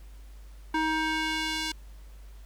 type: tone with band-pass filter sweep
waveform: square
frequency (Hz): 315.2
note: D#4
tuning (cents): +23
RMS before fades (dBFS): -29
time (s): 0.74-1.72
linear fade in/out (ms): 5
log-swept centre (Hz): 1200 to 4300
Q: 0.93
effects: added 50 Hz sine -44 dBFS peak until 2.45 s + pink hiss -60 dBFS RMS until 2.45 s